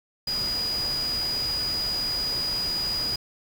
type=tone in noise; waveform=sine; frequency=4913 Hz; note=D#8; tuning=23 cents flat; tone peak=-25 dBFS; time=0.27-3.16 s; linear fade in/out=5 ms; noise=pink; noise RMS=-36 dBFS; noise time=0.27-3.16 s; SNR=+8 dB; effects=none